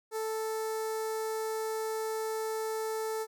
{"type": "tone with notch filter", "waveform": "sawtooth", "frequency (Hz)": 440, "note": "A4", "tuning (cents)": 0, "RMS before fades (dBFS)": -34, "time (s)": [0.11, 3.27], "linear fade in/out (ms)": 50, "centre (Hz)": 2900, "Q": 0.76, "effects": []}